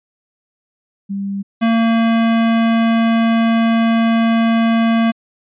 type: tone pair in turn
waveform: sine / square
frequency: 197.9 / 228 Hz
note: G3 / A#3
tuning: +17 / -38 cents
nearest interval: major second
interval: 245 cents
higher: second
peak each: -19 / -12 dBFS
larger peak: second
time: 1.09-1.43 / 1.61-5.12 s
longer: second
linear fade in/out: 20 ms
effects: resampled to 8000 Hz